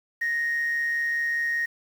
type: tone with amplitude modulation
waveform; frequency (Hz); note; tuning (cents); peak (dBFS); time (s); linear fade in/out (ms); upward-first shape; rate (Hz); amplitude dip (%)
sine; 1864.7; A#6; 0; -20; 0.21-1.66; 10; sine; 145; 40
effects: tanh soft clip ceiling -20 dBFS + 8-bit